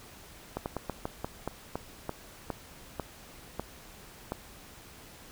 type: slowing click train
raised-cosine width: 1 ms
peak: -18 dBFS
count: 13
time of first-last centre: 0.57-4.321 s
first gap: 89 ms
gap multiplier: 1.21
effects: pink hiss -51 dBFS RMS until 5.31 s